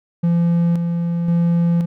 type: tone with tremolo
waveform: triangle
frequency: 170.5 Hz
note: F3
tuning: 41 cents flat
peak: -11 dBFS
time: 0.23-1.86 s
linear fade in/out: 10 ms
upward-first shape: square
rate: 0.95 Hz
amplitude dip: 40%
effects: none